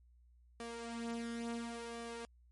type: tone with flanger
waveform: sawtooth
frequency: 233.1 Hz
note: A#3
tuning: in tune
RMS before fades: -43 dBFS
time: 0.6-2.25 s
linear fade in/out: 0 ms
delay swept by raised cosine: 1.7 to 4.9 ms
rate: 0.71 Hz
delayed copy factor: +0.65
effects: added 60 Hz sine -62 dBFS peak until 2.51 s + MP3 48 kbps